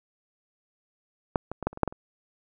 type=clicks; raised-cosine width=1 ms; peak=-8 / -19 / -19 / -10 / -29 / -24 / -6 / -13 / -28 dBFS; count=9; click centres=1.358 / 1.516 / 1.627 / 1.67 / 1.73 / 1.774 / 1.833 / 1.877 / 1.925 s; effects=none